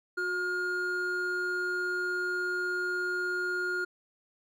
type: tone pair together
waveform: triangle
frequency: 363.5 / 1420 Hz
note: F#4 / F6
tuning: -31 / +28 cents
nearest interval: 2 octaves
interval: 2359 cents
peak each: -33 / -28 dBFS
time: 0.17-3.85 s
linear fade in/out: 10 ms
effects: none